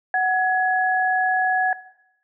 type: tone pair together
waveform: sine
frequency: 744.1 / 1682 Hz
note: F#5 / G#6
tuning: +10 / +22 cents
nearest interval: octave + major second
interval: 1412 cents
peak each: -20 dBFS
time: 0.14-1.73 s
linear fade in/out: 2 ms
effects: noise-tail reverb RT60 0.8 s tail -17 dB re dry